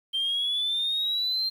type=exponential sweep; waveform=sine; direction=up; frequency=3145 to 4186 Hz; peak=-23 dBFS; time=0.13-1.5 s; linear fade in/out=20 ms; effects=tanh soft clip ceiling -21 dBFS + 9-bit